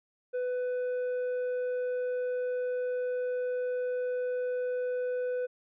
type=tone with tanh clipping; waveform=sine; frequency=498.7 Hz; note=B4; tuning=17 cents sharp; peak=-30 dBFS; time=0.33-5.47 s; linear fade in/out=20 ms; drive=5 dB; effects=none